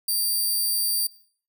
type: tone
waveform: 5% pulse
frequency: 4697 Hz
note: D8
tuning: 1 cent flat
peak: -15 dBFS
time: 0.08-1.07 s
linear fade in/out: 5 ms
effects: noise-tail reverb RT60 0.5 s tail -18 dB re dry